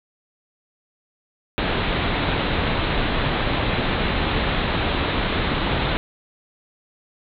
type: low-pass noise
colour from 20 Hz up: pink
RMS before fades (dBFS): -22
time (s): 1.58-5.97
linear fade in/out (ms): 0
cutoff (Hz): 4000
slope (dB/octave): 96
effects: none